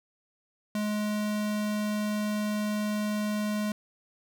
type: tone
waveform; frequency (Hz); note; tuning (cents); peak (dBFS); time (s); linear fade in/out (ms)
square; 210.3; G#3; +22; -28; 0.75-3.72; 2
effects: none